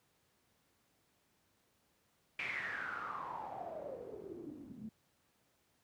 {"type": "noise with low-pass filter sweep", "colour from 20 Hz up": "white", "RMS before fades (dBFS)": -44, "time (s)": [2.39, 4.89], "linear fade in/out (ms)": 2, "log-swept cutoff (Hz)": [2400, 210], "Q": 9.4, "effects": ["pink hiss -75 dBFS RMS until 5.83 s", "high-pass 80 Hz 12 dB/octave"]}